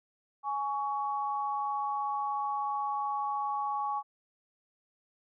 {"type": "tone pair together", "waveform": "sine", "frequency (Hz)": [834, 1120.9], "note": ["G#5", "C#6"], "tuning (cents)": [7, 19], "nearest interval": "perfect fourth", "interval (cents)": 512, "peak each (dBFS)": [-32, -33], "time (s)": [0.43, 4.03], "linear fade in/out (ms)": 50, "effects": []}